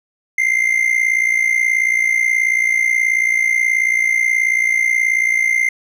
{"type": "tone with amplitude modulation", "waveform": "triangle", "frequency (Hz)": 2093, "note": "C7", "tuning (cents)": 0, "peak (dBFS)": -8, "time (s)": [0.38, 5.69], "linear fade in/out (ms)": 5, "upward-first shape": "sine", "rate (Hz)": 58.5, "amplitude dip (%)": 75, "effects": []}